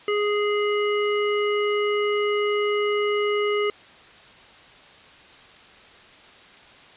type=harmonic tone; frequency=415.3 Hz; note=G#4; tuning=in tune; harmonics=1 / 3 / 5 / 7; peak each=-21 / -29 / -30 / -33 dBFS; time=0.08-3.7 s; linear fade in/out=2 ms; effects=white hiss -48 dBFS RMS until 6.96 s + resampled to 8000 Hz